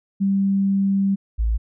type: tone pair in turn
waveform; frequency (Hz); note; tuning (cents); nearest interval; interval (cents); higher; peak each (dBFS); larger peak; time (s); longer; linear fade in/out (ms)
sine; 196.1 / 55.6; G3 / A1; +1 / +19; octave + minor seventh; 2182; first; -16 / -17; first; 0.2-1.16 / 1.38-1.58; first; 20
effects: none